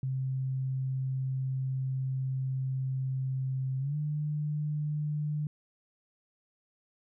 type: tone with pitch glide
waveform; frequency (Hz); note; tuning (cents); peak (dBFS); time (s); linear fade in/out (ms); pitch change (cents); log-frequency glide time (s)
sine; 131.9 to 149.77; C3 to D3; +14 to +34; -29; 0.03-5.47; 2; +220; 3.79-3.96
effects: none